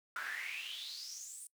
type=noise with high-pass filter sweep; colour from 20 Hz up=brown; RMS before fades=-44 dBFS; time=0.16-1.47 s; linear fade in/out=2 ms; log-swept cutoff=1400 to 9300 Hz; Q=8.4; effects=noise-tail reverb RT60 0.1 s tail -23 dB re dry